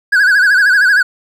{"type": "tone with vibrato", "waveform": "triangle", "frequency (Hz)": 1568, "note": "G6", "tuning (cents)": 0, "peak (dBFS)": -5, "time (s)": [0.12, 1.03], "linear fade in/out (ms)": 10, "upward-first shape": "sine", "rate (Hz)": 13, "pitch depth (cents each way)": 120, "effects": []}